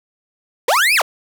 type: linear two-way sweep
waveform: 35% pulse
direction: up then down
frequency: 419.3 to 2684 to 419.3 Hz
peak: -10 dBFS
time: 0.68-1.02 s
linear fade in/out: 5 ms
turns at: 0.95 s
effects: none